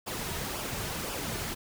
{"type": "noise with flanger", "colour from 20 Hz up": "pink", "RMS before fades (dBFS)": -35, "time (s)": [0.06, 1.55], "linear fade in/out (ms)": 20, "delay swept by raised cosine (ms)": [0.48, 3.78], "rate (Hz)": 1.9, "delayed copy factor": -0.5, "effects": []}